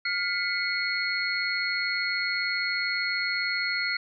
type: tone cluster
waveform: sine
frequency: 1414 / 2012 / 2199 / 4303 Hz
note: F6 / B6 / C#7 / C8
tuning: +21 / +32 / -14 / +48 cents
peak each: -31 dBFS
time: 0.05-3.97 s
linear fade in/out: 5 ms
effects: none